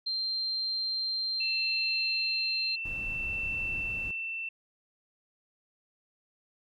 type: tone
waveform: sine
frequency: 4159 Hz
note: C8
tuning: 11 cents flat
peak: -29 dBFS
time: 0.06-2.76 s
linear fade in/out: 10 ms
type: tone with tremolo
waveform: sine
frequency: 2679 Hz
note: E7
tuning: 27 cents sharp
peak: -30 dBFS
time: 1.4-4.49 s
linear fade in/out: 5 ms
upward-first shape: sine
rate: 0.57 Hz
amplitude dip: 30%
type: noise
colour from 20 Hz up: brown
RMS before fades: -42 dBFS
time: 2.85-4.11 s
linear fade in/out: 2 ms
effects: none

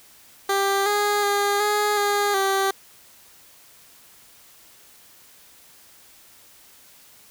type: tone with pitch steps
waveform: 15% pulse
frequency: 394.3 / 412.7 / 405.7 / 417 / 408.5 / 389.1 Hz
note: G4 / G#4 / G#4 / G#4 / G#4 / G4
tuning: +10 / -11 / -41 / +7 / -29 / -13 cents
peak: -13 dBFS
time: 0.49-2.71 s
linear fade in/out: 5 ms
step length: 370 ms
effects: white hiss -51 dBFS RMS until 7.3 s

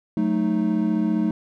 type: chord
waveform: triangle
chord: D# diminished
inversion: first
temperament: equal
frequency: 185 / 220 / 311.1 Hz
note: F#3 / A3 / D#4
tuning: 0 / 0 / 0 cents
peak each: -23 / -20 / -22 dBFS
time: 0.17-1.31 s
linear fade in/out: 2 ms
effects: none

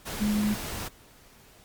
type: tone in noise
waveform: sine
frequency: 209.8 Hz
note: G#3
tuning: 18 cents sharp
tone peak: -23 dBFS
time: 0.2-0.55 s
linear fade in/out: 20 ms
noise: pink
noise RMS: -35 dBFS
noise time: 0.05-0.89 s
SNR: +9 dB
effects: pink hiss -55 dBFS RMS until 1.64 s + Opus 48 kbps

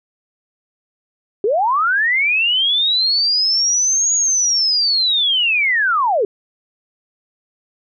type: linear two-way sweep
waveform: sine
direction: up then down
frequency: 376.4 to 6770 to 376.4 Hz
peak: -13 dBFS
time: 1.44-6.25 s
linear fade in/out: 2 ms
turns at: 4.14 s
effects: none

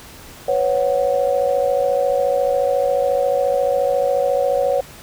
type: chord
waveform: sine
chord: B suspended second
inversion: none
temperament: equal with one note detuned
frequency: 500.2 / 554.4 / 740 Hz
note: B4 / C#5 / F#5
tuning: +22 / 0 / 0 cents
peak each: -20 / -17 / -23 dBFS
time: 0.48-4.81 s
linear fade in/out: 5 ms
effects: pink hiss -40 dBFS RMS until 5.02 s

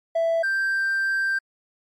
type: tone pair in turn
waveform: triangle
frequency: 662 / 1574.5 Hz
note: E5 / G6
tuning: +7 / +7 cents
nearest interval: octave + minor third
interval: 1500 cents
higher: second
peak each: -16 / -18 dBFS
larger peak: first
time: 0.15-0.43 / 0.43-1.39 s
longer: second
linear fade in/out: 10 ms
effects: tanh soft clip ceiling -14 dBFS + MP3 64 kbps

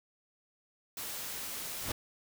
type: noise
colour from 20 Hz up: white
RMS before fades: -40 dBFS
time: 0.97-1.91 s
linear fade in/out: 2 ms
type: noise with exponential growth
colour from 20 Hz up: pink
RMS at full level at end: -31 dBFS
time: 1.74-1.92 s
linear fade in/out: 5 ms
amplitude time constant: 37 ms
effects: none

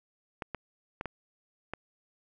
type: clicks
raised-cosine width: 0.5 ms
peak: -20 dBFS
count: 5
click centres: 0.422 / 0.547 / 1.011 / 1.057 / 1.736 s
effects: none

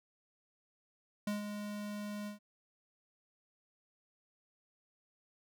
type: tone with ADSR envelope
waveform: square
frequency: 207.3 Hz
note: G#3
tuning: 3 cents flat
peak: -33 dBFS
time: 1.27-2.39 s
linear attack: 4 ms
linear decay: 140 ms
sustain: -7 dB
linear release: 120 ms
effects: none

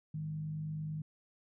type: tone with frequency modulation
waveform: sine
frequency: 154.8 Hz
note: D#3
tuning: 9 cents flat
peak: -36 dBFS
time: 0.14-1.02 s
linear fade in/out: 5 ms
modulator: 48.9 Hz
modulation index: 0.33
effects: none

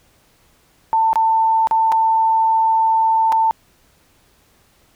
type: tone with dropouts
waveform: sine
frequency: 893 Hz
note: A5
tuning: 25 cents sharp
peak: -12 dBFS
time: 0.93-3.51 s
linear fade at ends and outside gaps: 0 ms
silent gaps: 1.131-1.157 / 1.672-1.711 / 1.919-1.923 / 3.321-3.325 s
effects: pink hiss -56 dBFS RMS until 4.95 s

